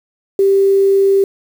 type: tone with quantisation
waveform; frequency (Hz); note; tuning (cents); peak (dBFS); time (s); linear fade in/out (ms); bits
sine; 392; G4; 0; -8; 0.39-1.24; 2; 6
effects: none